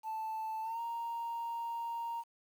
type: tone with pitch glide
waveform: sine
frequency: 880 to 930.7 Hz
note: A5 to A#5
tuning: 0 to -3 cents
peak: -34 dBFS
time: 0.03-2.24 s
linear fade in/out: 50 ms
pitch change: +97 cents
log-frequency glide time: 0.62-0.8 s
effects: tanh soft clip ceiling -34 dBFS + 10-bit